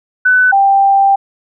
sine tone pair in turn, 1500 / 788 Hz, F#6 / G5, +23 / +9 cents, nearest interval major seventh, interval 1114 cents, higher first, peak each -6 dBFS, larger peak neither, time 0.25-0.52 / 0.52-1.16 s, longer second, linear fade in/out 10 ms, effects none

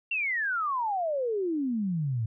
sine exponential sweep, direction down, 2775 to 106 Hz, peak -26 dBFS, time 0.11-2.26 s, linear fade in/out 5 ms, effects none

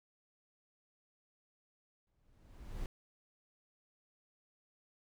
brown noise with exponential growth, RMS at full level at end -39 dBFS, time 2.07-2.86 s, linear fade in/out 1 ms, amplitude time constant 170 ms, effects none

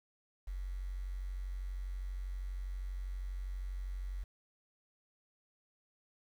sine tone with quantisation, 46.23 Hz, F#1, 1 cent flat, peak -37 dBFS, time 0.47-4.24 s, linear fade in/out 10 ms, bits 10, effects none

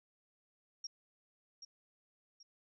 sine tone with echo, 5588 Hz, F8, in tune, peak -40 dBFS, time 0.84-0.87 s, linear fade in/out 5 ms, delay 780 ms, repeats 2, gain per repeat -8 dB, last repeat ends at 2.43 s, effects none

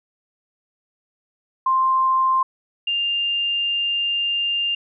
sine tone pair in turn, 1049 / 2800 Hz, C6 / F7, +4 / +4 cents, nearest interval octave + perfect fourth, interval 1700 cents, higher second, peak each -15 / -19 dBFS, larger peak first, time 1.66-2.43 / 2.87-4.75 s, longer second, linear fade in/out 5 ms, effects none

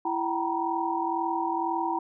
sine tone cluster, 334.1 / 769 / 924 / 966 Hz, E4 / G5 / A#5 / B5, +23 / -33 / -16 / -39 cents, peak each -31 dBFS, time 0.05-1.99 s, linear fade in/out 5 ms, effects none

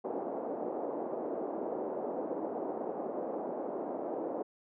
pink band-pass noise, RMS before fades -37 dBFS, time 0.04-4.43 s, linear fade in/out 10 ms, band 300 to 740 Hz, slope 24 dB/octave, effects none

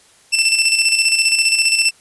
20% pulse tone with tremolo, 2674 Hz, E7, 24 cents sharp, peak -6 dBFS, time 0.32-1.91 s, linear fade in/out 20 ms, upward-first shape square, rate 15 Hz, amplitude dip 50%, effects white hiss -50 dBFS RMS until 2 s + resampled to 24000 Hz

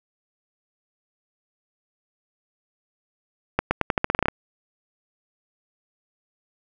accelerating click train, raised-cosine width 0.5 ms, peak -4 dBFS, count 12, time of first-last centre 3.59-4.284 s, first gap 120 ms, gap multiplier 0.86, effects none

